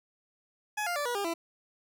20% pulse tone with pitch steps, 843 / 700.7 / 582.5 / 484.2 / 402.5 / 334.5 Hz, G#5 / F5 / D5 / B4 / G4 / E4, +26 / +6 / -14 / -34 / +46 / +25 cents, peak -25 dBFS, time 0.77-1.34 s, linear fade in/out 10 ms, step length 95 ms, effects none

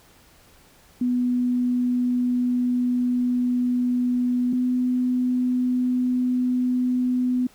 sine tone pair in turn, 247.1 / 250.5 Hz, B3 / B3, +1 / +25 cents, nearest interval unison, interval 24 cents, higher second, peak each -19 dBFS, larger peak neither, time 1.01-4.53 / 4.53-7.47 s, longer first, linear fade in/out 5 ms, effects pink hiss -54 dBFS RMS until 7.54 s

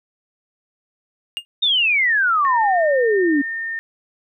triangle tone with exponential decay, 2829 Hz, F7, 22 cents sharp, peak -16 dBFS, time 1.37-1.45 s, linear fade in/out 0 ms, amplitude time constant 16 ms
sine exponential sweep, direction down, 3729 to 273.8 Hz, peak -14 dBFS, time 1.62-3.42 s, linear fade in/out 10 ms
sine tone, 1820 Hz, A#6, 42 cents flat, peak -23 dBFS, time 2.45-3.79 s, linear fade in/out 0 ms
effects none

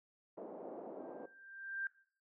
white band-pass noise, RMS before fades -48 dBFS, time 0.37-1.26 s, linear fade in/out 5 ms, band 260 to 640 Hz, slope 24 dB/octave
sine tone with exponential growth, 1581 Hz, G6, 14 cents sharp, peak -35 dBFS, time 0.99-1.87 s, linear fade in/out 2 ms, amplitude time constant 190 ms
effects noise-tail reverb RT60 0.5 s tail -18 dB re dry

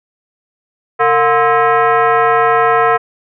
sine tone with frequency modulation, 130.81 Hz, C3, in tune, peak -8 dBFS, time 0.99-2.98 s, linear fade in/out 20 ms, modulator 587 Hz, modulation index 2.5, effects none

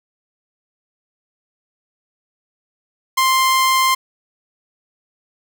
sawtooth tone, 1049 Hz, C6, 4 cents sharp, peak -9 dBFS, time 3.17-3.95 s, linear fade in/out 10 ms, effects none

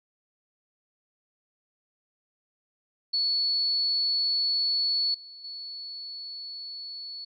sine tone with level steps, 4417 Hz, C#8, 7 cents flat, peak -23 / -43 / -36 dBFS, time 3.13-7.25 s, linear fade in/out 10 ms, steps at 5.14 / 5.44 s, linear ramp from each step 5 ms, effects none

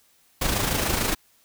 pink noise with amplitude modulation, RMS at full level -22 dBFS, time 0.41-1.15 s, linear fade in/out 10 ms, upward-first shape sine, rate 26.8 Hz, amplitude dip 50%, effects white hiss -61 dBFS RMS until 1.44 s

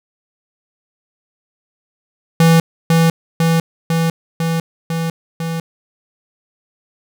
square tone with echo, 164.81 Hz, E3, in tune, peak -8 dBFS, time 2.4-2.6 s, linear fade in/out 2 ms, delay 500 ms, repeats 6, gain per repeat -2 dB, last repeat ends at 5.6 s, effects none

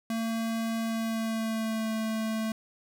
square tone with pitch glide, 226.3 to 220.7 Hz, A3 to A3, +49 to +5 cents, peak -29 dBFS, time 0.1-2.52 s, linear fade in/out 2 ms, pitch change -44 cents, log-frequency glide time 0.81-1.93 s, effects none

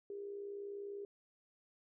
sine tone with amplitude modulation, 403.1 Hz, G4, 48 cents sharp, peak -40 dBFS, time 0.1-1.05 s, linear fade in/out 2 ms, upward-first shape sine, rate 60.1 Hz, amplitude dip 50%, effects none

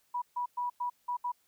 sine tone bursts at uneven times, 976 Hz, B5, 21 cents flat, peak -30 dBFS, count 6, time 0.14-0.22 / 0.36-0.46 / 0.57-0.7 / 0.8-0.9 / 1.08-1.17 / 1.24-1.32 s, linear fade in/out 10 ms, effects white hiss -71 dBFS RMS until 1.47 s

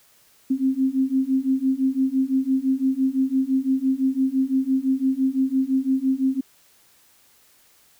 sine beating tone pair, 261.6 / 267.5 Hz, C4 / C4, 0 / +38 cents, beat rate 5.9 Hz, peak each -22 / -21 dBFS, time 0.5-6.41 s, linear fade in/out 10 ms, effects white hiss -57 dBFS RMS until 7.99 s

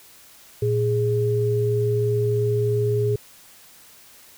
sine tone pair together, 115.4 / 415.3 Hz, A#2 / G#4, -17 / 0 cents, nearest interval octave + minor seventh, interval 2217 cents, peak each -21 dBFS, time 0.62-3.16 s, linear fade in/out 5 ms, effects white hiss -49 dBFS RMS until 4.37 s

